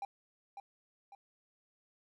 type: tone with echo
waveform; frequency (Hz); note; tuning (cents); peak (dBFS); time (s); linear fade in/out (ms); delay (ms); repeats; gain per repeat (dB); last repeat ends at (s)
triangle; 796; G5; +26; -35; 0.02-0.05; 2; 550; 2; -7; 1.15
effects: none